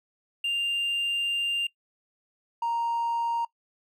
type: tone pair in turn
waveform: triangle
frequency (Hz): 2794 / 932.4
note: F7 / A#5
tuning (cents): 0 / 0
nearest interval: octave + perfect fifth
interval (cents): 1900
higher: first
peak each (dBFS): -22 / -22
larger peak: neither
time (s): 0.44-1.67 / 2.62-3.45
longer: first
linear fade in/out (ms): 5
effects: noise-tail reverb RT60 0.1 s tail -23 dB re dry + tanh soft clip ceiling -20 dBFS

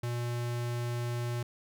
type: tone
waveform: square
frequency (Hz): 120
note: B2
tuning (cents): -49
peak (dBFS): -32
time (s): 0.03-1.43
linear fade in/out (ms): 5
effects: none

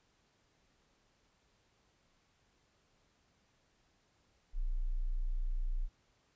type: tone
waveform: sine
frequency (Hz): 30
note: B0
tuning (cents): -49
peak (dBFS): -31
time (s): 4.53-5.89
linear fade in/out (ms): 50
effects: pink hiss -73 dBFS RMS until 6.35 s + resampled to 16000 Hz

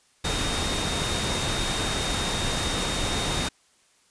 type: tone in noise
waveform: sine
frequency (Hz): 3700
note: A#7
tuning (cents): -14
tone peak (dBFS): -32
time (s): 0.24-3.49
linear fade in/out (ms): 10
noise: pink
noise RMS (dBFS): -27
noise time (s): 0.24-3.49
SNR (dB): -8
effects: white hiss -62 dBFS RMS until 4.1 s + resampled to 22050 Hz

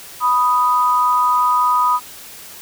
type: tone pair together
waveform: sine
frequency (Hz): 987.8 / 1244.5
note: B5 / D#6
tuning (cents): 0 / 0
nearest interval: major third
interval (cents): 400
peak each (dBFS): -15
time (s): 0.2-2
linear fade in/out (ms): 50
effects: white hiss -37 dBFS RMS until 2.61 s

